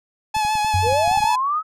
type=tone with vibrato; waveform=45% pulse; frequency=853 Hz; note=G#5; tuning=46 cents sharp; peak=-18 dBFS; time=0.34-1.36 s; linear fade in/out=10 ms; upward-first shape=sine; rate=6.5 Hz; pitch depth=30 cents each way
type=clicks; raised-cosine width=5 ms; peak=-23 dBFS; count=12; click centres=0.366 / 0.45 / 0.554 / 0.647 / 0.74 / 0.867 / 0.926 / 1.077 / 1.114 / 1.174 / 1.205 / 1.242 s
type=tone with exponential decay; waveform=sine; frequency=92.5 Hz; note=F#2; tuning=in tune; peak=-16 dBFS; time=0.74-1.34 s; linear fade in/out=5 ms; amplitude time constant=130 ms
type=linear sweep; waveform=sine; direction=up; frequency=426.4 to 1300 Hz; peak=-18 dBFS; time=0.82-1.63 s; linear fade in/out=50 ms
effects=low-pass 10000 Hz 12 dB/octave